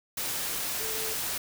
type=tone in noise; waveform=sine; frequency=440 Hz; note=A4; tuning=in tune; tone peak=-39 dBFS; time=0.8-1.14 s; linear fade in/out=5 ms; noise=white; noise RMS=-32 dBFS; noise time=0.17-1.38 s; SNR=-10 dB; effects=none

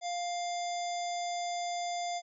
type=harmonic tone with a mistuned harmonic; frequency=700 Hz; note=F5; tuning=4 cents sharp; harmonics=1 / 3 / 5 / 7 / 9 / 10; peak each=-33 / -45 / -45 / -46 / -49 / -47 dBFS; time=0.01-2.22 s; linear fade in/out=50 ms; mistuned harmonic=10; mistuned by=+15 cents; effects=none

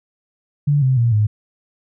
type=tone with pitch steps; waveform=sine; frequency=145 / 130.68 / 117.78 / 106.15 Hz; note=D3 / C3 / A#2 / G#2; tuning=-22 / -2 / +18 / +38 cents; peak=-12 dBFS; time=0.67-1.27 s; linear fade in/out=10 ms; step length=150 ms; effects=none

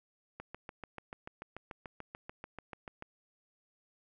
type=click train; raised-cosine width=0.5 ms; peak=-28 dBFS; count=19; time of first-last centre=0.4-3.024 s; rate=6.86 Hz; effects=none

